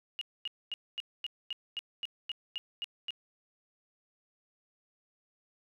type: tone bursts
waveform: sine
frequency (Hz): 2865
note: F7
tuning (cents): +44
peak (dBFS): -33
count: 12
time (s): 0.19-3.106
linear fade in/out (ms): 0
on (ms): 23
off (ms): 240
effects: none